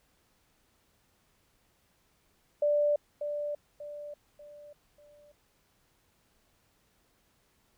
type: tone with echo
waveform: sine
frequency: 588 Hz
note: D5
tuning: 2 cents sharp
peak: -23 dBFS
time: 2.62-2.96 s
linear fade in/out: 5 ms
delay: 590 ms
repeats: 4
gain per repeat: -8 dB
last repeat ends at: 5.32 s
effects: pink hiss -70 dBFS RMS until 7.77 s